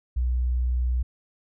sine tone, 61.74 Hz, B1, in tune, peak -21 dBFS, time 0.16-1.03 s, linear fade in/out 10 ms, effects none

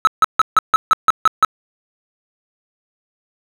triangle tone bursts, 1300 Hz, E6, 24 cents flat, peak -5 dBFS, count 9, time 0.05-1.448 s, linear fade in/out 0 ms, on 22 ms, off 150 ms, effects none

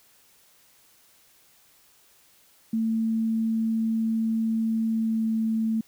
sine tone with pitch glide, 223.9 to 222.5 Hz, A3 to A3, +30 to +20 cents, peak -22 dBFS, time 2.73-5.81 s, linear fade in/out 5 ms, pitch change -10 cents, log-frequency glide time 4.94-5.25 s, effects white hiss -59 dBFS RMS until 5.87 s

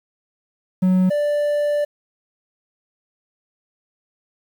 triangle tone pair in turn, 185 / 587.3 Hz, F#3 / D5, 0 / 0 cents, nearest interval octave + minor sixth, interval 2000 cents, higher second, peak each -11 / -15 dBFS, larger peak first, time 0.82-1.1 / 1.1-1.85 s, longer second, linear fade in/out 10 ms, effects 8-bit

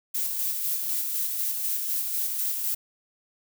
violet noise with tremolo, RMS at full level -27 dBFS, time 0.14-2.75 s, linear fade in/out 10 ms, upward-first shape square, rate 4 Hz, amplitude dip 30%, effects none

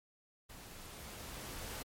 pink noise with level ramp, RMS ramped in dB -53 to -43 dBFS, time 0.49-1.83 s, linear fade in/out 10 ms, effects MP3 64 kbps

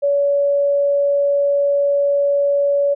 sine tone, 567 Hz, C#5, 39 cents sharp, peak -13 dBFS, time 0.02-2.95 s, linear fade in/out 20 ms, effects none

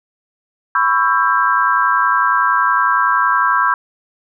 sine chord, C# half-diminished seventh, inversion third, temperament just, 997.9 / 1108.7 / 1330.5 / 1596.6 Hz, B5 / C#6 / E6 / G6, +18 / 0 / +16 / +31 cents, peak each -17 dBFS, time 0.75-3.74 s, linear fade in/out 2 ms, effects none

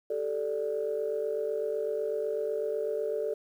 sine chord, G suspended second, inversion none, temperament equal, 392 / 440 / 587.3 Hz, G4 / A4 / D5, 0 / 0 / 0 cents, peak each -36 / -30 / -33 dBFS, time 0.1-3.34 s, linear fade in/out 5 ms, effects tanh soft clip ceiling -20 dBFS + 10-bit

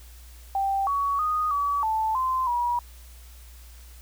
sine tone with pitch steps, 784 / 1125 / 1239 / 1141 / 878 / 1036 / 962 Hz, G5 / C#6 / D#6 / C#6 / A5 / C6 / B5, 0 / +25 / -8 / +50 / -4 / -17 / -46 cents, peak -22 dBFS, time 0.55-2.79 s, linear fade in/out 2 ms, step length 320 ms, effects added 60 Hz sine -44 dBFS peak until 4.01 s + white hiss -53 dBFS RMS until 4.01 s

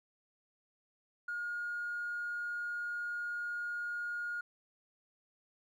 triangle tone with tanh clipping, 1429 Hz, F6, 39 cents sharp, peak -35 dBFS, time 1.28-4.41 s, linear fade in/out 5 ms, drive 1 dB, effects none

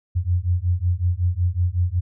sine beating tone pair, 86.3 / 91.7 Hz, F2 / F#2, -20 / -15 cents, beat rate 5.4 Hz, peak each -21 dBFS, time 0.15-2.01 s, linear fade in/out 20 ms, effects none

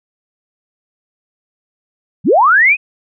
sine linear sweep, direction up, 115.4 to 2574 Hz, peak -6 dBFS, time 2.24-2.77 s, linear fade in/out 50 ms, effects none

